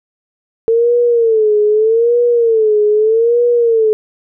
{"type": "tone with vibrato", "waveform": "sine", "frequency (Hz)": 449.3, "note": "A4", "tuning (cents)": 36, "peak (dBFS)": -8, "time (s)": [0.68, 3.93], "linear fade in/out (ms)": 0, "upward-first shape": "sine", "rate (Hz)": 0.81, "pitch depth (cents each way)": 120, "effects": []}